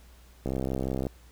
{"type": "click train", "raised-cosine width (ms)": 2, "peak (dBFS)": -17, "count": 41, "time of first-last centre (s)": [0.46, 1.068], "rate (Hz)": 65.8, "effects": ["added 60 Hz sine -52 dBFS peak until 1.31 s", "pink hiss -59 dBFS RMS until 1.31 s"]}